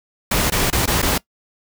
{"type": "noise with dropouts", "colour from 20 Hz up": "pink", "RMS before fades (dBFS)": -18, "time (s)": [0.31, 1.18], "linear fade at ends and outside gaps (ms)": 5, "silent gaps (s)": [[0.501, 0.52], [0.703, 0.727], [0.859, 0.875], [1.019, 1.026]], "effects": ["noise-tail reverb RT60 0.1 s tail -21 dB re dry"]}